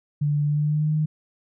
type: tone with pitch glide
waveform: sine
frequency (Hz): 146.83 to 153.95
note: D3 to D#3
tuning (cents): 0 to -18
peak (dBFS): -19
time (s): 0.21-1.06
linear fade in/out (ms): 10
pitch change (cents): +82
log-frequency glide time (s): 0.45-0.94
effects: none